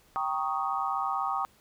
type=chord; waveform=sine; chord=Eb dominant seventh; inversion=first; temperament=equal; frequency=784 / 932.3 / 1108.7 / 1244.5 Hz; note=G5 / Bb5 / Db6 / Eb6; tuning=0 / 0 / 0 / 0 cents; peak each=-32 / -35 / -33 / -32 dBFS; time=0.16-1.45 s; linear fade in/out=0 ms; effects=pink hiss -62 dBFS RMS until 1.6 s